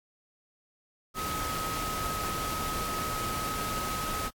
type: tone in noise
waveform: sine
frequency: 1272 Hz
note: D#6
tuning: 38 cents sharp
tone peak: -33 dBFS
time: 1.14-4.31 s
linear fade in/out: 50 ms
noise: pink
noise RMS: -35 dBFS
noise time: 1.14-4.31 s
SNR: -1 dB
effects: AAC 64 kbps